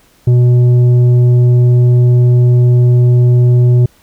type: tone with tanh clipping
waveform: triangle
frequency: 122.7 Hz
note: B2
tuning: 11 cents flat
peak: -6 dBFS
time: 0.27-3.86 s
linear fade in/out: 5 ms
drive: 11 dB
effects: pink hiss -49 dBFS RMS until 4.02 s